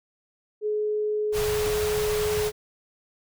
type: tone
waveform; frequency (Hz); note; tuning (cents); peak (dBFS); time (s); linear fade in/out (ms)
sine; 423.5; G#4; +34; -23; 0.61-2.52; 50
type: band-stop noise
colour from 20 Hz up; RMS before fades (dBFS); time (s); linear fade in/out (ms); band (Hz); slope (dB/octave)
pink; -31; 1.32-2.52; 50; 190 to 500; 96
type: tone with exponential decay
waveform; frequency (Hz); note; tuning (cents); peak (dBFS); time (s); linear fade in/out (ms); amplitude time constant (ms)
square; 102.8; G#2; -17; -27; 1.66-1.77; 5; 22
effects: none